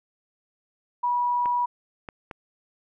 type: tone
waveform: sine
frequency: 972 Hz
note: B5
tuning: 28 cents flat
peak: -21 dBFS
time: 1.03-1.66 s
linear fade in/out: 10 ms
type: clicks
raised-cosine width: 0.5 ms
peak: -21 dBFS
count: 3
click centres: 1.458 / 2.088 / 2.312 s
effects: none